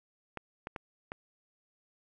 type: clicks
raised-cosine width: 0.5 ms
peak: -23 dBFS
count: 4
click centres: 0.373 / 0.671 / 0.762 / 1.119 s
effects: none